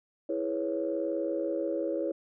sine chord, C# minor seventh, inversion first, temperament equal, 329.6 / 415.3 / 493.9 / 554.4 Hz, E4 / G#4 / B4 / C#5, 0 / 0 / 0 / 0 cents, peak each -32 / -36 / -36 / -32 dBFS, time 0.29-2.12 s, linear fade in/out 5 ms, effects tanh soft clip ceiling -18 dBFS

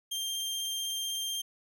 sawtooth tone with vibrato, 3180 Hz, G7, 24 cents sharp, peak -29 dBFS, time 0.11-1.42 s, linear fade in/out 10 ms, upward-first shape sine, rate 16 Hz, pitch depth 11 cents each way, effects none

